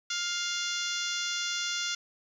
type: harmonic tone with a mistuned harmonic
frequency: 702 Hz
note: F5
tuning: 9 cents sharp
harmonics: 2 / 3 / 4 / 5 / 6 / 7 / 8 / 9 / 10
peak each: -36 / -40 / -38 / -36 / -40 / -40 / -39 / -40 / -44 dBFS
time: 0.1-1.95 s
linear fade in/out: 5 ms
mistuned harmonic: 5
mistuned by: -27 cents
effects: 10-bit